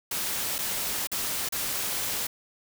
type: noise with dropouts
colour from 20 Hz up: white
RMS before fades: -30 dBFS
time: 0.11-2.27 s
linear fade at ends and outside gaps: 5 ms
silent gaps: 0.583-0.587 / 1.072-1.116 / 1.489-1.523 s
effects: none